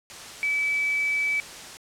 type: tone in noise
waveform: sine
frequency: 2300 Hz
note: D7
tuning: 37 cents flat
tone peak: -22 dBFS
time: 0.43-1.4 s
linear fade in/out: 0 ms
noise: white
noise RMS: -40 dBFS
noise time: 0.1-1.77 s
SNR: +15 dB
effects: low-pass 8000 Hz 12 dB/octave